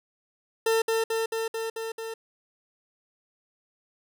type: tone with echo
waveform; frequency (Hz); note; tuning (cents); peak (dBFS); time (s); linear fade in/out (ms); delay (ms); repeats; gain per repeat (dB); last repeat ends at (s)
40% pulse; 450.5; A4; +41; -20; 0.66-0.82; 5; 220; 6; -2; 2.14
effects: none